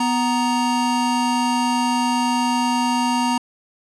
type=tone pair together; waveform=square; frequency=247.9 / 936 Hz; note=B3 / A#5; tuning=+7 / +7 cents; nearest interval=octave + major seventh; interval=2300 cents; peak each=-21 dBFS; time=0-3.38 s; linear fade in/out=5 ms; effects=resampled to 22050 Hz